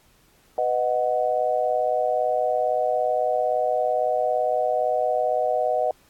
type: chord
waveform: sine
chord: B major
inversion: none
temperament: equal with one note detuned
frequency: 498.5 / 622.3 / 740 Hz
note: B4 / D#5 / F#5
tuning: +16 / 0 / 0 cents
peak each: -26 / -23 / -24 dBFS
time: 0.58-5.91 s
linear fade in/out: 2 ms
effects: pink hiss -59 dBFS RMS until 6.09 s + AAC 64 kbps